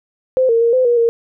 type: tone with pitch steps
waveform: sine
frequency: 517 / 459.7 / 465.9 / 512 / 478.1 / 464.1 Hz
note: C5 / A#4 / A#4 / C5 / A#4 / A#4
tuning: -21 / -24 / -1 / -38 / +44 / -8 cents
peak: -10 dBFS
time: 0.37-1.09 s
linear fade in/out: 0 ms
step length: 120 ms
effects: none